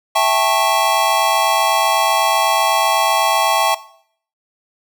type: chord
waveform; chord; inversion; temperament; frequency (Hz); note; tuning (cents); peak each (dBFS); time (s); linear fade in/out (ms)
square; A dominant seventh; second; just; 660 / 792 / 880 / 1100; E5 / G5 / A5 / C#6; +2 / +18 / 0 / -14; -19; 0.15-3.75; 10
effects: noise-tail reverb RT60 0.6 s tail -18 dB re dry